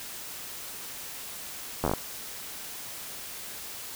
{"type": "slowing click train", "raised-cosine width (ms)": 1, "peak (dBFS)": -12, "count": 7, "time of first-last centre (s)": [1.84, 1.936], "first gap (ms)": 11, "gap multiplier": 1.15, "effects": ["white hiss -40 dBFS RMS until 3.95 s"]}